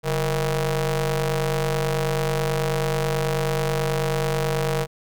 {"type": "ring-modulated tone", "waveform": "sawtooth", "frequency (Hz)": 164.81, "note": "E3", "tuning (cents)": 0, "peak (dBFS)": -14, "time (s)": [0.03, 4.87], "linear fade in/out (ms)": 50, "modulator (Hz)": 305, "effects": []}